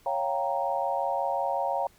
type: chord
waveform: sine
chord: G half-diminished seventh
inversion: second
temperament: equal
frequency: 554.4 / 698.5 / 784 / 932.3 Hz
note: Db5 / F5 / G5 / Bb5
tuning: 0 / 0 / 0 / 0 cents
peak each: -31 dBFS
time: 0.06-1.87 s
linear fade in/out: 2 ms
effects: pink hiss -60 dBFS RMS until 1.98 s